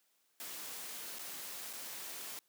white noise with dropouts, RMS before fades -45 dBFS, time 0.4-2.39 s, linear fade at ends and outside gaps 1 ms, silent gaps 1.186-1.192 / 1.73-1.734 s, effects white hiss -75 dBFS RMS until 2.48 s + high-pass 200 Hz 12 dB/octave

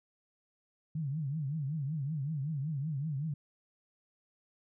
sine tone with vibrato, 146.83 Hz, D3, in tune, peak -32 dBFS, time 0.95-3.34 s, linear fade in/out 5 ms, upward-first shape triangle, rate 5.3 Hz, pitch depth 210 cents each way, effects none

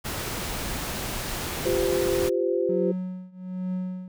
pink noise, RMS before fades -31 dBFS, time 0.04-2.3 s, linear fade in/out 20 ms
sine chord, F suspended second, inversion none, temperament equal with one note detuned, 349.2 / 392 / 513.1 Hz, F4 / G4 / C5, 0 / 0 / -34 cents, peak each -26 dBFS, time 1.65-2.92 s, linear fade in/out 10 ms
triangle tone with tremolo, 183.9 Hz, F#3, 10 cents flat, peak -23 dBFS, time 2.69-4.08 s, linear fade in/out 2 ms, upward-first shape triangle, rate 1.2 Hz, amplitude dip 95%
effects none

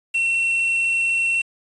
triangle tone with quantisation, 2712 Hz, E7, 49 cents sharp, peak -16 dBFS, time 0.14-1.42 s, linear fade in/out 10 ms, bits 6, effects resampled to 22050 Hz

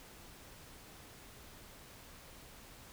silence, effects pink hiss -55 dBFS RMS until 2.92 s

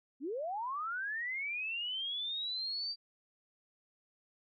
sine linear sweep, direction up, 243.7 to 4699 Hz, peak -35 dBFS, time 0.2-2.96 s, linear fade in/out 50 ms, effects none

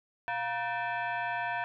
sine tone with frequency modulation, 122.9 Hz, B2, 8 cents flat, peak -30 dBFS, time 0.28-1.64 s, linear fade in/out 0 ms, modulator 826 Hz, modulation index 2.3, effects none

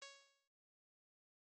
5% pulse tone with exponential decay, 554.4 Hz, C#5, in tune, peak -38 dBFS, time 0.02-0.48 s, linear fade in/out 2 ms, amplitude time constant 100 ms, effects MP3 32 kbps

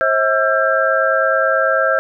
sine tone cluster, 534 / 643 / 1345 / 1595 Hz, C5 / E5 / E6 / G6, +35 / -43 / +34 / +30 cents, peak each -18 dBFS, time 0.01-1.99 s, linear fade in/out 0 ms, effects none

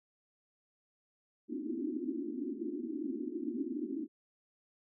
white band-pass noise, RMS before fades -38 dBFS, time 1.48-4.08 s, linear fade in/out 50 ms, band 230 to 360 Hz, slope 96 dB/octave, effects none

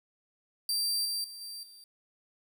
sawtooth tone with level steps, 4699 Hz, D8, in tune, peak -25 / -28 / -40 / -37 / -48 dBFS, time 0.69-1.84 s, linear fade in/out 2 ms, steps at 1.05 / 1.24 / 1.41 / 1.63 s, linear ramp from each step 2 ms, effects 11-bit

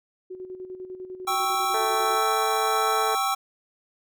sine tone with tremolo, 370 Hz, F#4, in tune, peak -33 dBFS, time 0.3-2.2 s, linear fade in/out 10 ms, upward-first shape square, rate 10 Hz, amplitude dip 55%
square chord, C# diminished, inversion second, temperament equal, 784 / 1108.7 / 1318.5 Hz, G5 / C#6 / E6, 0 / 0 / 0 cents, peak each -27 / -30 / -27 dBFS, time 1.27-3.35 s, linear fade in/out 10 ms
harmonic tone, 220 Hz, A3, in tune, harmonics 2 / 3 / 4 / 5 / 6 / 7 / 8 / 9, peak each -28 / -34 / -33 / -44 / -39 / -38 / -44 / -46 dBFS, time 1.74-3.15 s, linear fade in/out 2 ms
effects none

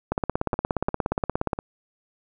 two click trains, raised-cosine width 1 ms, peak -15 / -9 dBFS, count 4 / 25, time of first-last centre 0.54-1.589 / 0.12-1.532 s, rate 2.86 / 17 Hz, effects none

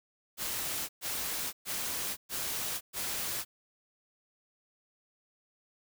white noise bursts, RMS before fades -35 dBFS, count 5, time 0.37-3.45 s, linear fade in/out 50 ms, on 520 ms, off 120 ms, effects none

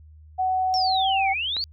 sine tone with pitch glide, 748 to 775.3 Hz, F#5 to G5, +19 to -19 cents, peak -20 dBFS, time 0.38-1.34 s, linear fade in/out 20 ms, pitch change +62 cents, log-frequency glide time 0.81-1.16 s
sine exponential two-way sweep, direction down then up, 5588 to 2152 to 4645 Hz, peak -24 dBFS, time 0.74-1.64 s, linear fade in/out 0 ms, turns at 1.31 s
click, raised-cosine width 0.3 ms, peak -19 dBFS, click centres 1.567 s
effects added 77 Hz sine -45 dBFS peak until 1.72 s

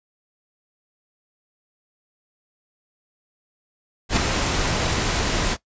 pink noise with ADSR envelope, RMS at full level -17 dBFS, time 4.09-5.57 s, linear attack 79 ms, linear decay 3 ms, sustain -5 dB, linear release 44 ms, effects noise-tail reverb RT60 0.1 s tail -18 dB re dry + resampled to 16000 Hz

